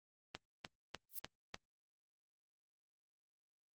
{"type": "click train", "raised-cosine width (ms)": 0.2, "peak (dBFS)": -25, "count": 5, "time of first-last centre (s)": [0.35, 1.544], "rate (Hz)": 3.35}
{"type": "noise with exponential growth", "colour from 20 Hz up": "violet", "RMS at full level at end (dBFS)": -37, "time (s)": [1.09, 1.19], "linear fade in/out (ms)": 5, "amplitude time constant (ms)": 21}
{"effects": ["Opus 24 kbps"]}